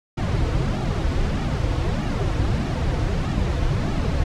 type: noise with flanger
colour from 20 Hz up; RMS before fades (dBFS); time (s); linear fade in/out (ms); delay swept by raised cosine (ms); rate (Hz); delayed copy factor
brown; -22; 0.17-4.24; 10; 1.9 to 5.1; 1.6; -0.65
effects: low-pass 6000 Hz 12 dB/octave